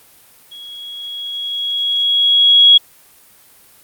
sine tone with level ramp, 3322 Hz, G#7, in tune, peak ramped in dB -32 to -3 dBFS, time 0.51-2.78 s, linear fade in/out 10 ms, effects white hiss -47 dBFS RMS until 3.83 s + Opus 32 kbps

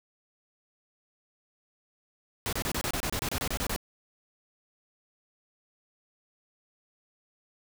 pink noise bursts, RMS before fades -31 dBFS, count 14, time 2.46-3.762 s, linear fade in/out 0 ms, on 67 ms, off 28 ms, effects none

